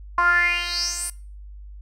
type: tone with band-pass filter sweep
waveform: 10% pulse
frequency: 349.2 Hz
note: F4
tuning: in tune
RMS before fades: -22 dBFS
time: 0.18-1.1 s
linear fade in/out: 2 ms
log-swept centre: 1100 to 10000 Hz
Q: 6.5
effects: noise-tail reverb RT60 0.4 s tail -21 dB re dry + added 50 Hz sine -37 dBFS peak until 1.81 s